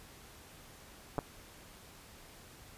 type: clicks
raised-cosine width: 1 ms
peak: -19 dBFS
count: 2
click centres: 1.182 / 1.189 s
effects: pink hiss -55 dBFS RMS until 2.77 s + resampled to 32000 Hz